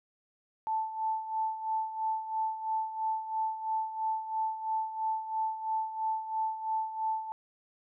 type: tone with tremolo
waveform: sine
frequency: 880 Hz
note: A5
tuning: in tune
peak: -27 dBFS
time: 0.67-7.32 s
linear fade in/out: 0 ms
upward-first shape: sine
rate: 3 Hz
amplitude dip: 70%
effects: none